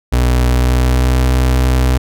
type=tone with pitch glide; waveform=35% pulse; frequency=61.74 to 63.44 Hz; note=B1 to B1; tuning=0 to +47 cents; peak=-8 dBFS; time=0.12-1.98 s; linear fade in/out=10 ms; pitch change=+47 cents; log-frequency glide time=0.45-1.22 s; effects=none